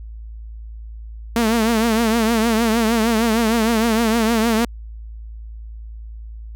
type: tone with vibrato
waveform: sawtooth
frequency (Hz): 226.3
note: A3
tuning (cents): +49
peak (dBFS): -11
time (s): 1.36-4.65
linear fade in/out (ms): 2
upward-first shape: triangle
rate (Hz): 6.5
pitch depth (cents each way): 100
effects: added 55 Hz sine -31 dBFS peak until 6.55 s